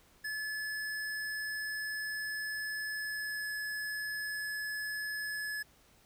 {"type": "tone with pitch glide", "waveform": "square", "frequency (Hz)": [1720, 1710.1], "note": ["A6", "A6"], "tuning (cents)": [-40, -50], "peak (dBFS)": -36, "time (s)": [0.24, 5.63], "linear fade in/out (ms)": 10, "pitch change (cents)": -10, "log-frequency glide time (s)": [2.89, 3.45], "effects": ["pink hiss -64 dBFS RMS until 6.05 s"]}